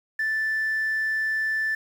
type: tone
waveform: sine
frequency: 1760 Hz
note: A6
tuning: in tune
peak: -21 dBFS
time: 0.19-1.75 s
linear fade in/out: 5 ms
effects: tanh soft clip ceiling -20 dBFS + 8-bit